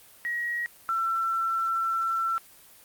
sine tone pair in turn, 1901 / 1344.2 Hz, A#6 / E6, +33 / +33 cents, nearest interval tritone, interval 600 cents, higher first, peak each -27 / -24 dBFS, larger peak second, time 0.25-0.66 / 0.89-2.38 s, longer second, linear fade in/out 0 ms, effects white hiss -53 dBFS RMS until 2.84 s + Opus 32 kbps

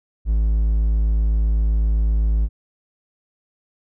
triangle tone, 53.9 Hz, A1, 35 cents flat, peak -13 dBFS, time 0.25-2.49 s, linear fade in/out 50 ms, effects none

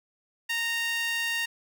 sawtooth tone with high-pass filter, 926 Hz, A#5, 12 cents flat, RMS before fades -29 dBFS, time 0.49-1.46 s, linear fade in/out 10 ms, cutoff 2200 Hz, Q 4.7, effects none

